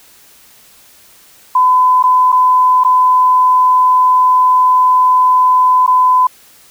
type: tone with dropouts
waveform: sine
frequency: 1010 Hz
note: B5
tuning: 39 cents sharp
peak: -6 dBFS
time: 1.55-6.27 s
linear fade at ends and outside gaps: 5 ms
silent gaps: 2.027-2.037 / 2.32-2.325 / 2.837-2.847 / 5.865-5.876 s
effects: white hiss -44 dBFS RMS until 6.7 s